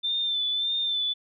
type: tone with vibrato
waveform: sine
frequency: 3551 Hz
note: A7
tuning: 15 cents sharp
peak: -24 dBFS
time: 0.03-1.14 s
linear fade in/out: 20 ms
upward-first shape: sine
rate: 1.7 Hz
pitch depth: 40 cents each way
effects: none